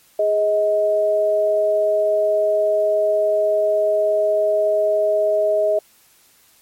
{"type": "tone pair together", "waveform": "sine", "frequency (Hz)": [414.5, 631], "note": ["G#4", "D#5"], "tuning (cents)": [-3, 24], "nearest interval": "perfect fifth", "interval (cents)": 727, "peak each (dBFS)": [-22, -15], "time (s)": [0.19, 5.79], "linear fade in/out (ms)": 5, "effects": ["white hiss -54 dBFS RMS until 6.61 s", "MP3 64 kbps"]}